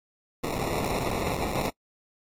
white noise with sample-and-hold, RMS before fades -29 dBFS, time 0.43-1.7 s, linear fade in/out 10 ms, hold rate 1575 Hz, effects noise-tail reverb RT60 0.1 s tail -24 dB re dry + AAC 48 kbps

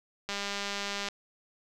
click train, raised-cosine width 0.2 ms, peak -17 dBFS, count 161, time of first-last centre 0.29-1.086 s, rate 201 Hz, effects none

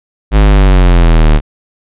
square linear sweep, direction down, 53 to 36.71 Hz, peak -4 dBFS, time 0.31-1.41 s, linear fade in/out 50 ms, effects resampled to 8000 Hz

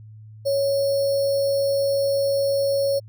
sine tone with sample-and-hold, 554.4 Hz, C#5, in tune, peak -18 dBFS, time 0.45-3 s, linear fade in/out 20 ms, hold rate 4900 Hz, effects added 108 Hz sine -40 dBFS peak until 3.08 s

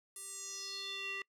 square tone with band-pass filter sweep, 392 Hz, G4, in tune, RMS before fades -43 dBFS, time 0.16-1.22 s, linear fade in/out 2 ms, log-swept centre 10000 to 2300 Hz, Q 4.8, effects noise-tail reverb RT60 0.1 s tail -24 dB re dry

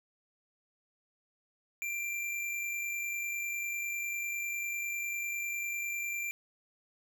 square tone with amplitude modulation, 2366 Hz, D7, 12 cents sharp, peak -33 dBFS, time 1.82-6.31 s, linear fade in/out 0 ms, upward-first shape sine, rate 50 Hz, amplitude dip 30%, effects none

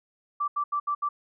sine tone bursts at uneven times, 1167 Hz, D6, 11 cents flat, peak -24 dBFS, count 5, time 0.4-0.48 / 0.56-0.64 / 0.72-0.8 / 0.87-0.95 / 1.02-1.09 s, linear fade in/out 10 ms, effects none

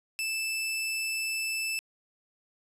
sawtooth tone, 2637 Hz, E7, in tune, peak -26 dBFS, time 0.19-1.79 s, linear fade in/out 0 ms, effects resampled to 32000 Hz + 11-bit

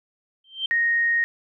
sine tone with exponential growth, 3136 Hz, G7, in tune, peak -20 dBFS, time 0.44-0.66 s, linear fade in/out 5 ms, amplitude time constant 47 ms
sine tone, 1864.7 Hz, A#6, in tune, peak -18 dBFS, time 0.71-1.24 s, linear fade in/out 0 ms
effects none

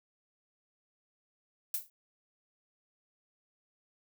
violet noise with exponential decay, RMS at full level -29 dBFS, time 1.74-1.9 s, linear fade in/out 2 ms, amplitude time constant 33 ms, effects none

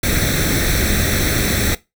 pink noise with comb filter, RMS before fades -17 dBFS, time 0.03-1.75 s, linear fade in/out 5 ms, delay 0.51 ms, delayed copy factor +0.75, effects noise-tail reverb RT60 0.2 s tail -18 dB re dry

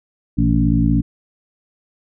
harmonic tone with a mistuned harmonic, 56.9 Hz, A#1, 41 cents flat, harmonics 1 / 2 / 3 / 4 / 5, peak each -19 / -19 / -19 / -19 / -19 dBFS, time 0.37-1.02 s, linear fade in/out 20 ms, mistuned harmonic 2, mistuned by +87 cents, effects none

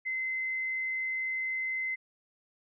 sine tone, 2058 Hz, C7, 29 cents flat, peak -30 dBFS, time 0.05-1.96 s, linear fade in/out 20 ms, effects none

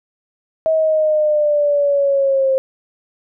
sine linear sweep, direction down, 642 to 528 Hz, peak -12 dBFS, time 0.66-2.58 s, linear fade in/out 0 ms, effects none

